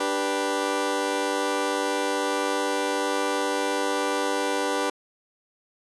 20% pulse chord, G major, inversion second, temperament equal with one note detuned, 293.7 / 392 / 491.9 Hz, D4 / G4 / B4, 0 / 0 / -7 cents, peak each -24 / -24 / -22 dBFS, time 0-4.9 s, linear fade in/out 5 ms, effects resampled to 24000 Hz

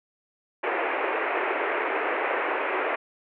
pink band-pass noise, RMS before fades -27 dBFS, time 0.63-2.96 s, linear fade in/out 10 ms, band 340 to 2500 Hz, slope 48 dB/octave, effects none

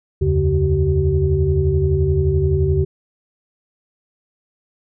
sine tone cluster, 76.8 / 88.4 / 141.8 / 382.1 Hz, D#2 / F2 / C#3 / G4, -22 / +22 / +40 / -44 cents, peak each -19 dBFS, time 0.21-2.85 s, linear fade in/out 10 ms, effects tanh soft clip ceiling -3 dBFS

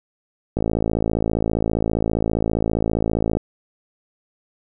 click train, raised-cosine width 2 ms, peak -7 dBFS, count 155, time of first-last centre 0.57-3.37 s, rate 55 Hz, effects none

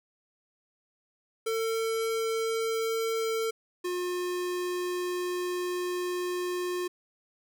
square tone pair in turn, 450.2 / 358.2 Hz, A4 / F4, +40 / +44 cents, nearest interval major third, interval 396 cents, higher first, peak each -28 / -30 dBFS, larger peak first, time 1.46-3.51 / 3.84-6.88 s, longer second, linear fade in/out 10 ms, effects none

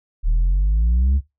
sine exponential sweep, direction up, 37.39 to 71.2 Hz, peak -11 dBFS, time 0.23-1.21 s, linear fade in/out 50 ms, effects noise-tail reverb RT60 0.2 s tail -18 dB re dry + tanh soft clip ceiling -13 dBFS

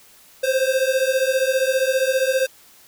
square beating tone pair, 518 / 533 Hz, C5 / C5, -17 / +32 cents, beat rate 15 Hz, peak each -21 dBFS, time 0.43-2.47 s, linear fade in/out 10 ms, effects white hiss -50 dBFS RMS until 2.87 s

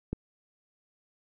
click, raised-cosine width 3 ms, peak -18 dBFS, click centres 0.13 s, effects none

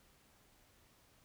silence, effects pink hiss -68 dBFS RMS until 1.24 s

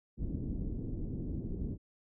pink low-pass noise, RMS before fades -37 dBFS, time 0.17-1.78 s, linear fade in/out 50 ms, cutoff 330 Hz, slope 24 dB/octave, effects none

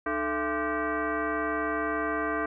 sine tone with frequency modulation, 438.4 Hz, A4, 6 cents flat, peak -26 dBFS, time 0.06-2.46 s, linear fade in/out 5 ms, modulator 371 Hz, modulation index 3.6, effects none

